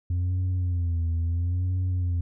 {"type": "tone with vibrato", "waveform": "sine", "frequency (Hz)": 87.31, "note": "F2", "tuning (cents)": 0, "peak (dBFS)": -20, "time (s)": [0.1, 2.21], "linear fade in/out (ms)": 5, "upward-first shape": "sine", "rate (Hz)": 0.74, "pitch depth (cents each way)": 89, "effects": ["tanh soft clip ceiling -22 dBFS"]}